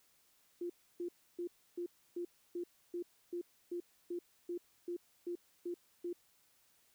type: tone bursts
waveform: sine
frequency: 349.2 Hz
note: F4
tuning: in tune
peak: -37 dBFS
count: 15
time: 0.61-6.13 s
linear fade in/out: 5 ms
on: 88 ms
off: 300 ms
effects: white hiss -71 dBFS RMS until 6.94 s